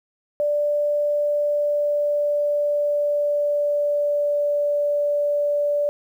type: tone with pitch glide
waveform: sine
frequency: 587.3 to 582.6 Hz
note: D5 to D5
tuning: 0 to -14 cents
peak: -18 dBFS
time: 0.4-5.89 s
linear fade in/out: 0 ms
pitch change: -14 cents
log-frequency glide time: 0.99-4.53 s
effects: 9-bit